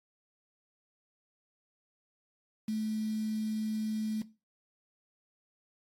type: tone with quantisation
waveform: sine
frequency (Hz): 216.8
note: A3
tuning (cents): -25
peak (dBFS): -30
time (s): 2.68-4.22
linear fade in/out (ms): 5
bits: 8
effects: noise-tail reverb RT60 0.3 s tail -17 dB re dry + AAC 48 kbps